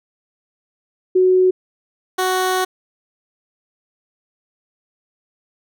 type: tone pair in turn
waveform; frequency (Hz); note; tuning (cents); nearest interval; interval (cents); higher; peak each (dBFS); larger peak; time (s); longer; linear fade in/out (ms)
sine / 15% pulse; 370 / 371.3; F#4 / F#4; 0 / +6; unison; 6; second; -10; neither; 1.15-1.51 / 2.18-2.65; second; 10
effects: none